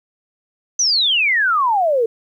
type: exponential sweep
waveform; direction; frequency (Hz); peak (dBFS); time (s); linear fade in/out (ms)
sine; down; 6200 to 438.2; -13; 0.79-2.06; 5
effects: 9-bit